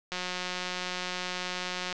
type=click train; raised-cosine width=0.2 ms; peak=-16 dBFS; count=328; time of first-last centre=0.12-1.927 s; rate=181 Hz; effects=low-pass 7000 Hz 12 dB/octave